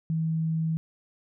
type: tone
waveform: sine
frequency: 161.1 Hz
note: E3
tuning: 39 cents flat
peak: -24 dBFS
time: 0.1-0.77 s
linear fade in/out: 0 ms
effects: none